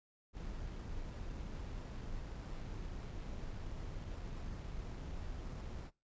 brown noise with sample-and-hold, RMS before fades -44 dBFS, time 0.33-5.91 s, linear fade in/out 50 ms, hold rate 6300 Hz, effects noise-tail reverb RT60 0.3 s tail -24 dB re dry + resampled to 16000 Hz

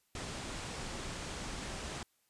pink low-pass noise, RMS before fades -42 dBFS, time 0.15-2.03 s, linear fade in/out 2 ms, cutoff 9100 Hz, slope 48 dB/octave, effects white hiss -75 dBFS RMS until 2.29 s + resampled to 32000 Hz

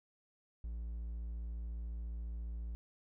triangle tone, 57.2 Hz, A#1, 32 cents flat, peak -37 dBFS, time 0.64-2.75 s, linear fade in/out 0 ms, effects none

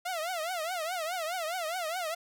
sawtooth tone with vibrato, 682 Hz, F5, 41 cents flat, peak -28 dBFS, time 0.05-2.15 s, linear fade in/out 10 ms, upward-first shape triangle, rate 4.8 Hz, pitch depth 200 cents each way, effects none

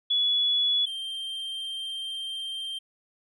sine / triangle tone pair in turn, 3401 / 3158 Hz, G#7 / G7, +40 / +12 cents, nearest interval minor second, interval 128 cents, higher first, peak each -21 / -30 dBFS, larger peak first, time 0.1-0.86 / 0.86-2.79 s, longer second, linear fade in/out 10 ms, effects none

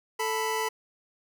25% pulse tone pair together, 440 / 989.5 Hz, A4 / B5, 0 / +3 cents, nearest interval octave + major second, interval 1403 cents, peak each -26 dBFS, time 0.19-0.69 s, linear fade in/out 10 ms, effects none

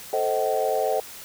sine chord, A diminished seventh, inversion none, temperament just, 440 / 528 / 633.6 / 760.3 Hz, A4 / C5 / Eb5 / Gb5, 0 / +16 / +31 / +47 cents, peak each -26 dBFS, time 0.13-1 s, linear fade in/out 2 ms, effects tanh soft clip ceiling -11 dBFS + white hiss -41 dBFS RMS until 1.24 s

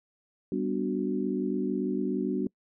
sine chord, G major seventh, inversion none, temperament equal, 196 / 246.9 / 293.7 / 370 Hz, G3 / B3 / D4 / F#4, 0 / 0 / 0 / 0 cents, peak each -32 dBFS, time 0.52-2.47 s, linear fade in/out 2 ms, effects noise-tail reverb RT60 0.1 s tail -26 dB re dry

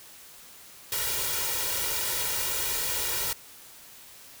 white noise with comb filter, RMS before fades -29 dBFS, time 0.92-3.33 s, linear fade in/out 2 ms, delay 2.1 ms, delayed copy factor +0.9, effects white hiss -49 dBFS RMS until 4.4 s

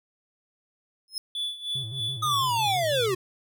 40% pulse tone with exponential growth, 5160 Hz, E8, 38 cents flat, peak -24 dBFS, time 1.08-1.18 s, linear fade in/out 1 ms, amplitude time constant 21 ms
triangle tone with tremolo, 3453 Hz, A7, 33 cents flat, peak -25 dBFS, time 1.35-3.06 s, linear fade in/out 2 ms, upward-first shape sine, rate 3.2 Hz, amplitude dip 80%
triangle tone with vibrato, 121.6 Hz, B2, 26 cents flat, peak -32 dBFS, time 1.75-3.15 s, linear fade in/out 5 ms, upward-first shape square, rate 6 Hz, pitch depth 150 cents each way
square linear sweep, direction down, 1257 to 353.4 Hz, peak -24 dBFS, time 2.22-3.15 s, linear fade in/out 10 ms
effects none

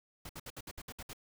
pink noise bursts, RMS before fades -45 dBFS, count 9, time 0.25-1.133 s, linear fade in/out 5 ms, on 43 ms, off 62 ms, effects none

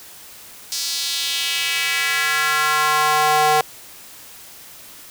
square tone with high-pass filter sweep, 152.4 Hz, D#3, 36 cents flat, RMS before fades -19 dBFS, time 0.72-3.61 s, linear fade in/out 0 ms, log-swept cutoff 5100 to 660 Hz, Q 2.2, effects white hiss -41 dBFS RMS until 5.1 s

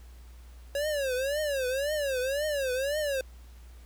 square tone with vibrato, 554.4 Hz, C#5, in tune, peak -28 dBFS, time 0.75-3.21 s, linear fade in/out 2 ms, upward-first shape triangle, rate 1.9 Hz, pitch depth 200 cents each way, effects added 60 Hz sine -46 dBFS peak until 3.85 s + pink hiss -60 dBFS RMS until 3.85 s

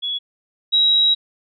sine tone pair in turn, 3373 / 3849 Hz, G#7 / B7, +26 / -45 cents, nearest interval major second, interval 229 cents, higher second, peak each -21 / -12 dBFS, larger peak second, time 0.02-0.19 / 0.72-1.15 s, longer second, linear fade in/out 20 ms, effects none

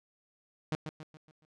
sawtooth tone with echo, 155.56 Hz, D#3, in tune, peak -26 dBFS, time 0.72-0.75 s, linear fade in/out 0 ms, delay 140 ms, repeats 5, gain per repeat -7 dB, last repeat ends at 1.45 s, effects low-pass 6000 Hz 12 dB/octave

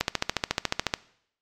click train, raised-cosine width 0.2 ms, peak -5 dBFS, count 14, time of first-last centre 0.01-0.939 s, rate 14 Hz, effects noise-tail reverb RT60 0.7 s tail -20 dB re dry + MP3 96 kbps

